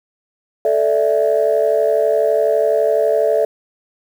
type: chord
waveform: sine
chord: A suspended fourth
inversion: none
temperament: equal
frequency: 440 / 587.3 / 659.3 Hz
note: A4 / D5 / E5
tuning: 0 / 0 / 0 cents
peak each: -16 dBFS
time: 0.65-3.45 s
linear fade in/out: 2 ms
effects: tanh soft clip ceiling -5 dBFS + 7-bit